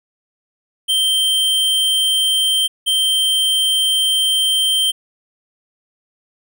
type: tone pair in turn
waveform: square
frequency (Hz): 3135 / 3135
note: G7 / G7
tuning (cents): -1 / -1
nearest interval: unison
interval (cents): 0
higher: neither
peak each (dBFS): -14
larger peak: neither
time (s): 0.88-2.68 / 2.86-4.92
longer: second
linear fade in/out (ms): 20
effects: none